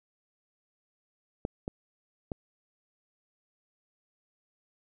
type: clicks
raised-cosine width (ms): 2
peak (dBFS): -17 / -20 / -20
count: 3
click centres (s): 1.451 / 1.679 / 2.318
effects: none